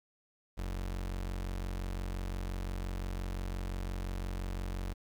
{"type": "tone", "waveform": "35% pulse", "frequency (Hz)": 45.77, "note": "F#1", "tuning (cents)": -18, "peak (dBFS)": -33, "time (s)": [0.57, 4.94], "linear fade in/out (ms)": 20, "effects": ["10-bit"]}